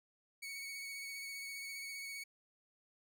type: tone with vibrato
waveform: sawtooth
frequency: 2227 Hz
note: C#7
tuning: 7 cents sharp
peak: -40 dBFS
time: 0.42-2.24 s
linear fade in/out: 10 ms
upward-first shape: sine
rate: 15 Hz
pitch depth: 19 cents each way
effects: none